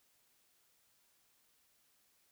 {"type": "silence", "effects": ["white hiss -73 dBFS RMS until 2.31 s"]}